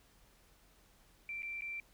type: tone with dropouts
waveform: sine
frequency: 2349 Hz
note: D7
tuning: in tune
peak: -39 dBFS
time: 1.29-1.8 s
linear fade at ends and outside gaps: 1 ms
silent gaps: 1.422-1.43 / 1.609-1.62 s
effects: added 43 Hz sine -68 dBFS peak until 1.93 s + pink hiss -67 dBFS RMS until 1.93 s